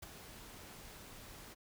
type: noise with ADSR envelope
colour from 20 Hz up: pink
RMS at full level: -45 dBFS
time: 0.02-1.55 s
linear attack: 12 ms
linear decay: 12 ms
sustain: -8 dB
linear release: 29 ms
effects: none